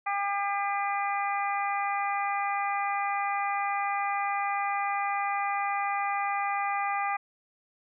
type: harmonic tone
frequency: 401.5 Hz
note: G4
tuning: 41 cents sharp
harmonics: 2 / 3 / 4 / 5 / 6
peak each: -29 / -32 / -41 / -35 / -38 dBFS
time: 0.06-7.17 s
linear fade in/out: 10 ms
effects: none